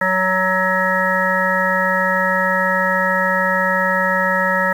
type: harmonic tone with a mistuned harmonic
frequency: 186.7 Hz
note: F#3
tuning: 16 cents sharp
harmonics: 1 / 3 / 5 / 7 / 9 / 10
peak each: -25 / -21 / -22 / -22 / -21 / -20 dBFS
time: 0.01-4.73 s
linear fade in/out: 5 ms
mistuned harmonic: 10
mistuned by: +25 cents
effects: 7-bit